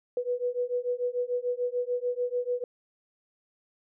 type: beating tone pair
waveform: sine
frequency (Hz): 488 / 494.8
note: B4 / B4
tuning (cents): -21 / +3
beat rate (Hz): 6.8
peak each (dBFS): -30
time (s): 0.17-2.64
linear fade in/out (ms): 2
effects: none